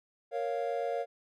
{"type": "chord", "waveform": "triangle", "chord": "Bb minor", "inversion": "none", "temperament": "equal", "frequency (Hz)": [466.2, 554.4, 698.5], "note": ["Bb4", "Db5", "F5"], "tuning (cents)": [0, 0, 0], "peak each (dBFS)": [-33, -33, -33], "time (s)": [0.31, 1.06], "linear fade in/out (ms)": 50, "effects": []}